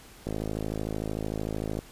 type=click train; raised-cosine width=2 ms; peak=-18 dBFS; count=82; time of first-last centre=0.27-1.79 s; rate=53.3 Hz; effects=pink hiss -51 dBFS RMS until 1.91 s + resampled to 32000 Hz